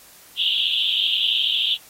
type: band-pass noise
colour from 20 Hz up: pink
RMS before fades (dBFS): -21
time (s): 0.36-1.78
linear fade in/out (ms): 50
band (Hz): 2900 to 3600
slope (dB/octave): 96
effects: white hiss -48 dBFS RMS until 1.89 s + AAC 48 kbps